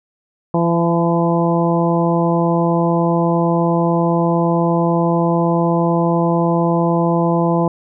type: harmonic tone with a mistuned harmonic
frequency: 169 Hz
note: E3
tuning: 43 cents sharp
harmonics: 1 / 2 / 3 / 4 / 5 / 6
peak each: -16 / -19 / -21 / -22 / -23 / -24 dBFS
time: 0.54-7.68 s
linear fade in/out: 2 ms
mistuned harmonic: 5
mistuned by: +24 cents
effects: none